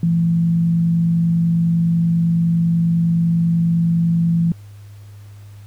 sine tone with frequency modulation, 168.1 Hz, E3, 34 cents sharp, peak -13 dBFS, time 0.03-4.52 s, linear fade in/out 2 ms, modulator 50 Hz, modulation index 0.23, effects added 102 Hz sine -36 dBFS peak until 5.66 s + pink hiss -53 dBFS RMS until 5.66 s

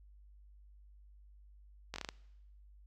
slowing click train, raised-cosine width 0.2 ms, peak -22 dBFS, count 6, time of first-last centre 1.94-2.089 s, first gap 20 ms, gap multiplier 1.2, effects noise-tail reverb RT60 0.9 s tail -22 dB re dry + added 50 Hz sine -56 dBFS peak until 2.86 s

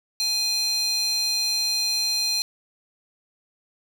square tone with high-pass filter, 830.6 Hz, G#5, in tune, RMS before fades -24 dBFS, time 0.2-2.42 s, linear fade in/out 0 ms, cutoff 4300 Hz, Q 4, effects none

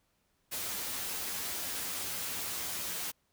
white noise with comb filter, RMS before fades -37 dBFS, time 0.51-3.12 s, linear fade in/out 20 ms, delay 11 ms, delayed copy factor +0.5, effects pink hiss -75 dBFS RMS until 3.32 s

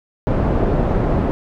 pink low-pass noise, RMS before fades -17 dBFS, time 0.27-1.31 s, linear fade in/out 0 ms, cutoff 720 Hz, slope 12 dB/octave, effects none

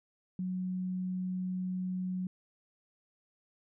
sine tone, 184 Hz, F#3, 9 cents flat, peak -32 dBFS, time 0.39-2.27 s, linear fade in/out 2 ms, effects none

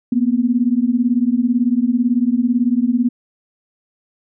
sine beating tone pair, 233.8 / 251.8 Hz, A#3 / B3, +5 / +34 cents, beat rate 18 Hz, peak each -16 dBFS, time 0.12-3.09 s, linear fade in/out 5 ms, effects none

